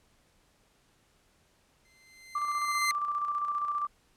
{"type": "tone with exponential growth", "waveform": "sawtooth", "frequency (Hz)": 2075, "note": "C7", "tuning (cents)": -15, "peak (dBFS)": -22, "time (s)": [1.85, 2.91], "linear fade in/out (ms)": 1, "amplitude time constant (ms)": 230}
{"type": "tone with tremolo", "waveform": "sine", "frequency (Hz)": 1174.7, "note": "D6", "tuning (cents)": 0, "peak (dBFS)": -27, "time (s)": [2.35, 3.87], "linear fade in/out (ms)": 5, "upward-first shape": "square", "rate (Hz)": 15, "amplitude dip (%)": 40}
{"effects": ["pink hiss -67 dBFS RMS until 4.16 s", "low-pass 11000 Hz 12 dB/octave"]}